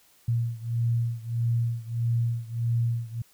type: beating tone pair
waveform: sine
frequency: 116.54 / 118.14 Hz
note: A#2 / A#2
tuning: 0 / +24 cents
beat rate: 1.6 Hz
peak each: -26 / -28 dBFS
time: 0.28-3.22 s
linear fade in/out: 5 ms
effects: white hiss -60 dBFS RMS until 3.33 s

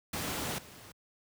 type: noise with level steps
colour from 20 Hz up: pink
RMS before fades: -35 / -51 dBFS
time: 0.13-0.92 s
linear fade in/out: 5 ms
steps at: 0.58 s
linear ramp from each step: 5 ms
effects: high-pass 80 Hz 12 dB/octave

